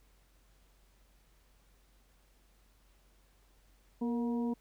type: harmonic tone with a mistuned harmonic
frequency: 238.4 Hz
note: A#3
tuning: 39 cents sharp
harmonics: 1 / 2 / 3 / 4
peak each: -31 / -40 / -49 / -46 dBFS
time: 4.01-4.54 s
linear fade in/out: 10 ms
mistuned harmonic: 2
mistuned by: -43 cents
effects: added 47 Hz sine -64 dBFS peak until 4.6 s + pink hiss -70 dBFS RMS until 4.6 s